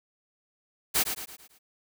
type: noise with echo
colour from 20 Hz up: white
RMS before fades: -24 dBFS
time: 0.94-1.04 s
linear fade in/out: 20 ms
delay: 110 ms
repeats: 5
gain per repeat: -7 dB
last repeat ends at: 1.59 s
effects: none